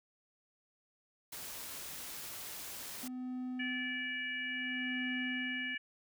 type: noise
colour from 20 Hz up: white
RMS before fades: -45 dBFS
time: 1.32-3.08 s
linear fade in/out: 5 ms
type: tone with tremolo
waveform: triangle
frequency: 252.9 Hz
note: B3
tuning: 41 cents sharp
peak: -35 dBFS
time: 3.03-5.75 s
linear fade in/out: 5 ms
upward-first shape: sine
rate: 0.6 Hz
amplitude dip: 80%
type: harmonic tone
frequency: 580 Hz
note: D5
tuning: 22 cents flat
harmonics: 3 / 4 / 5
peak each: -39 / -41 / -43 dBFS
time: 3.59-5.78 s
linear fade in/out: 10 ms
effects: none